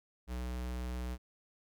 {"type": "tone", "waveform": "square", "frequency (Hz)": 61.74, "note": "B1", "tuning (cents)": 0, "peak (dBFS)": -37, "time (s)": [0.27, 1.18], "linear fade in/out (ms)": 50, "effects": []}